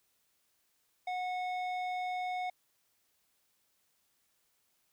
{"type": "tone with low-pass filter", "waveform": "square", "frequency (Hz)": 731, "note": "F#5", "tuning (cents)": -21, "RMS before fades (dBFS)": -36, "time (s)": [1.07, 2.5], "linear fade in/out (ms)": 5, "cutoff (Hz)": 2800, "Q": 0.95, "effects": ["white hiss -75 dBFS RMS until 4.92 s"]}